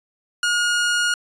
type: tone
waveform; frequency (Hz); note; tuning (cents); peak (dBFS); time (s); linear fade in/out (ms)
sawtooth; 1434; F6; +45; -14; 0.43-1.14; 2
effects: resampled to 22050 Hz